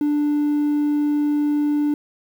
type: tone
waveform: triangle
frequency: 294.6 Hz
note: D4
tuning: 6 cents sharp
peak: -14 dBFS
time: 0.01-1.94 s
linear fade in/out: 2 ms
effects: tanh soft clip ceiling -11 dBFS + 8-bit